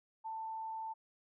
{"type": "tone", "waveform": "sine", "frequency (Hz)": 888, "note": "A5", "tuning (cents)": 16, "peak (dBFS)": -39, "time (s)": [0.24, 0.94], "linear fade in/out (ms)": 20, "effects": []}